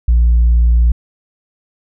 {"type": "tone", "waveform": "sine", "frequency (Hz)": 58.5, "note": "A#1", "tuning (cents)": 7, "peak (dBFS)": -5, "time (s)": [0.08, 0.92], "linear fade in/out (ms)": 5, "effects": ["tanh soft clip ceiling -5 dBFS"]}